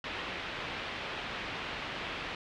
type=low-pass noise; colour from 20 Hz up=white; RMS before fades=-39 dBFS; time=0.04-2.35 s; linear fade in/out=2 ms; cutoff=3200 Hz; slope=24 dB/octave; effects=none